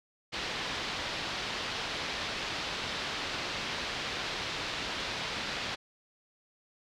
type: low-pass noise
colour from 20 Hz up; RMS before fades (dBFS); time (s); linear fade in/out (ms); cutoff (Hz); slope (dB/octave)
white; -36; 0.32-5.76; 20; 4400; 24
effects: none